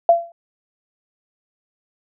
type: tone with exponential decay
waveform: sine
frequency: 681 Hz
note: F5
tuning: 44 cents flat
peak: -5 dBFS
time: 0.09-0.32 s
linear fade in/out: 2 ms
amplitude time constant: 49 ms
effects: none